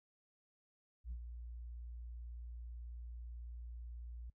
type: tone with ADSR envelope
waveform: sine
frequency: 59.1 Hz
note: A#1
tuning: 24 cents sharp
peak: -38 dBFS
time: 1.04-4.3 s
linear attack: 71 ms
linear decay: 71 ms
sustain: -7 dB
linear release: 5 ms
effects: noise-tail reverb RT60 0.1 s tail -22 dB re dry + tanh soft clip ceiling -39 dBFS